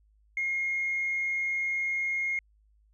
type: tone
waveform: sine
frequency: 2144 Hz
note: C7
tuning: 42 cents sharp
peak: -26 dBFS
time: 0.37-2.39 s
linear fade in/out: 2 ms
effects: tanh soft clip ceiling -22 dBFS + added 52 Hz sine -61 dBFS peak until 2.93 s